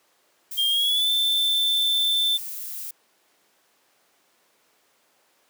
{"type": "noise", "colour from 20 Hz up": "violet", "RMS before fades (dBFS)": -34, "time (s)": [0.51, 2.91], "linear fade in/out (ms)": 5}
{"type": "tone with pitch glide", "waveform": "triangle", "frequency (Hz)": [3211, 3542], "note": ["G7", "A7"], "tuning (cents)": [41, 11], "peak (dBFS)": -18, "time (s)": [0.57, 2.38], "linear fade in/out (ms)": 20, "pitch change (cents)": 170, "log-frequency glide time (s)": [0.69, 1.09]}
{"effects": ["pink hiss -63 dBFS RMS until 5.49 s", "high-pass 400 Hz 12 dB/octave"]}